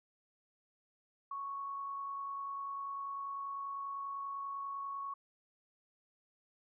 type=tone with amplitude modulation; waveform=sine; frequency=1108.7 Hz; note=C#6; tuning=in tune; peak=-37 dBFS; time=1.31-5.14 s; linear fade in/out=5 ms; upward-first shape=sine; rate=50.1 Hz; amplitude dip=30%; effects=none